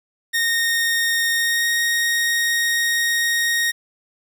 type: tone with pitch glide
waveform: sawtooth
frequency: 1849 to 1866.2 Hz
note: A#6 to A#6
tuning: -15 to +1 cents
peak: -14 dBFS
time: 0.33-3.72 s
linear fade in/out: 20 ms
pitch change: +16 cents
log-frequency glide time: 1.32-1.68 s
effects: 8-bit